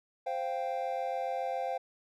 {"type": "chord", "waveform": "triangle", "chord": "C suspended fourth", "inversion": "none", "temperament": "just", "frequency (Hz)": [523.3, 697.7, 784.9], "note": ["C5", "F5", "G5"], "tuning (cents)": [0, -2, 2], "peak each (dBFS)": -34, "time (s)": [0.26, 1.78], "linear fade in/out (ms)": 10, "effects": []}